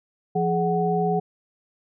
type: tone cluster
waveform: sine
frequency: 172.3 / 420.8 / 743 Hz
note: F3 / G#4 / F#5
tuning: -23 / +23 / +7 cents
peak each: -24 dBFS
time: 0.35-1.2 s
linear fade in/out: 10 ms
effects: none